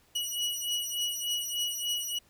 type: beating tone pair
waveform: sawtooth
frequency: 2917 / 2920.4 Hz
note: F#7 / F#7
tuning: -25 / -23 cents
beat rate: 3.4 Hz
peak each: -30 dBFS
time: 0.15-2.19 s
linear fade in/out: 10 ms
effects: pink hiss -64 dBFS RMS until 2.29 s